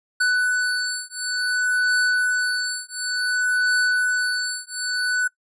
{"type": "beating tone pair", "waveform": "square", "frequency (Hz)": [1491, 1491.56], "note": ["F#6", "F#6"], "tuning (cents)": [13, 13], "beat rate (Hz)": 0.56, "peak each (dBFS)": -23, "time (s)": [0.2, 5.28], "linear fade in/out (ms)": 10, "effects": ["noise-tail reverb RT60 0.1 s tail -22 dB re dry", "resampled to 24000 Hz"]}